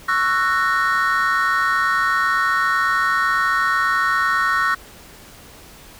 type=chord; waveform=triangle; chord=F# dominant seventh; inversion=second; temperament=just; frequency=1110 / 1332 / 1480 / 1850 Hz; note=C#6 / E6 / F#6 / A#6; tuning=+2 / +18 / 0 / -14 cents; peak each=-19 dBFS; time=0.08-4.75 s; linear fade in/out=10 ms; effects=tanh soft clip ceiling -8 dBFS + pink hiss -43 dBFS RMS until 5.99 s